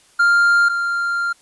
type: tone pair in turn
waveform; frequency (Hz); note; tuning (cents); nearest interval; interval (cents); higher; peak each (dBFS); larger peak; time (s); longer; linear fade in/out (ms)
triangle; 1398 / 1392.3; F6 / F6; +1 / -6; unison; 7; first; -9 / -16; first; 0.19-0.69 / 0.69-1.33; second; 10
effects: white hiss -53 dBFS RMS until 1.41 s + resampled to 24000 Hz